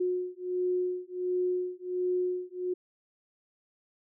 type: beating tone pair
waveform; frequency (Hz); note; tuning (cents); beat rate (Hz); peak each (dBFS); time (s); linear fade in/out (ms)
sine; 361.9 / 363.3; F#4 / F#4; -38 / -32; 1.4; -31; 0-2.74; 10
effects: none